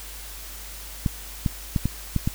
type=clicks; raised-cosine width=5 ms; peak=-9 dBFS; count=6; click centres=1.062 / 1.462 / 1.762 / 1.856 / 2.163 / 2.275 s; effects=added 50 Hz sine -40 dBFS peak until 2.34 s + white hiss -40 dBFS RMS until 2.34 s